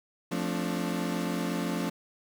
35% pulse chord, D minor seventh, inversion first, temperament equal with one note detuned, 174.61 / 220 / 265.6 / 293.7 Hz, F3 / A3 / C4 / D4, 0 / 0 / +26 / 0 cents, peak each -31 / -33 / -34 / -34 dBFS, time 0.31-1.9 s, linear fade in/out 10 ms, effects 9-bit

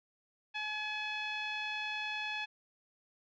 10% pulse tone with low-pass filter, 850 Hz, G#5, 40 cents sharp, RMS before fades -38 dBFS, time 0.54-2.46 s, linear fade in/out 20 ms, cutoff 2800 Hz, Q 2, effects none

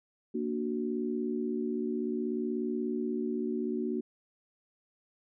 sine chord, Bb augmented, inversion none, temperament equal, 233.1 / 293.7 / 370 Hz, Bb3 / D4 / F#4, 0 / 0 / 0 cents, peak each -33 / -36 / -34 dBFS, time 0.34-4.01 s, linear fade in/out 10 ms, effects none

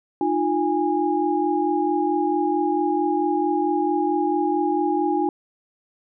sine tone cluster, 306.3 / 350.8 / 822 Hz, D#4 / F4 / G#5, -27 / +8 / -18 cents, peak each -23 dBFS, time 0.21-5.29 s, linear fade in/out 2 ms, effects none

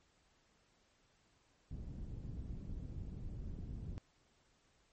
pink low-pass noise, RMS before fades -45 dBFS, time 1.71-3.98 s, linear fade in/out 0 ms, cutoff 180 Hz, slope 12 dB/octave, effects pink hiss -73 dBFS RMS until 4.92 s + MP3 32 kbps

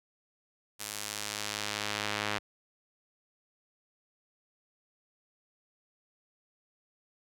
sawtooth tone with band-pass filter sweep, 104.6 Hz, G#2, 13 cents sharp, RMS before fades -36 dBFS, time 0.79-2.39 s, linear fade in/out 20 ms, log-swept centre 10000 to 2300 Hz, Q 0.71, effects none

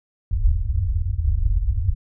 white low-pass noise, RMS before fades -20 dBFS, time 0.31-1.95 s, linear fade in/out 5 ms, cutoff 100 Hz, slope 96 dB/octave, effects none

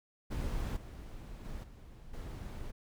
brown noise with level steps, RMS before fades -35 / -46 / -42 / -52 / -42 dBFS, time 0.3-2.72 s, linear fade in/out 20 ms, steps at 0.76 / 1.44 / 1.63 / 2.13 s, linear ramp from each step 10 ms, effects none

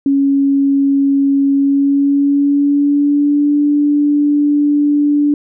sine tone with pitch glide, 277.2 to 291.8 Hz, C#4 to D4, 0 to -11 cents, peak -9 dBFS, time 0.06-5.34 s, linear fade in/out 2 ms, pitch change +89 cents, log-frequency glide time 1.53-3.57 s, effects none

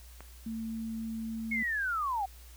click, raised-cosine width 0.5 ms, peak -31 dBFS, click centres 0.206 s
sine tone, 224.1 Hz, A3, 32 cents sharp, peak -34 dBFS, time 0.46-1.63 s, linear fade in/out 5 ms
sine linear sweep, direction down, 2200 to 740 Hz, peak -29 dBFS, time 1.51-2.26 s, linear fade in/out 10 ms
effects added 60 Hz sine -49 dBFS peak until 2.56 s + white hiss -57 dBFS RMS until 2.56 s

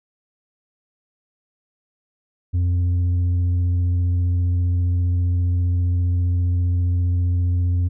triangle tone with tanh clipping, 88.5 Hz, F2, 23 cents sharp, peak -17 dBFS, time 2.53-7.89 s, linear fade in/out 20 ms, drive 8 dB, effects none

